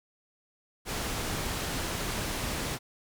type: low-pass noise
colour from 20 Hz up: pink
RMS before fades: -33 dBFS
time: 0.85-2.79 s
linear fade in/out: 50 ms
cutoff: 12000 Hz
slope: 12 dB/octave
effects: none